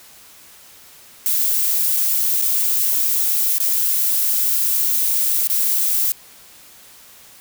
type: noise with dropouts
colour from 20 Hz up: violet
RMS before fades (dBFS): -18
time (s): 1.26-6.12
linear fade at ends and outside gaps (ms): 0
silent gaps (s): 1.966-1.97 / 2.415-2.422 / 3.582-3.602 / 5.472-5.499
effects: white hiss -45 dBFS RMS until 7.4 s